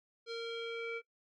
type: tone with low-pass filter sweep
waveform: square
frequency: 461.7 Hz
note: A#4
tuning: 17 cents flat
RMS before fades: -40 dBFS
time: 0.26-1.02 s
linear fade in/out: 50 ms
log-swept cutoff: 4400 to 2200 Hz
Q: 3.7
effects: noise-tail reverb RT60 0.1 s tail -21 dB re dry